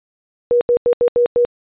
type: tone bursts at uneven times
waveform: sine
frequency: 482 Hz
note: B4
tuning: 42 cents flat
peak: -10 dBFS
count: 6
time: 0.51-0.61 / 0.69-0.77 / 0.86-0.93 / 1.01-1.08 / 1.16-1.26 / 1.36-1.45 s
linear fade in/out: 0 ms
effects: resampled to 8000 Hz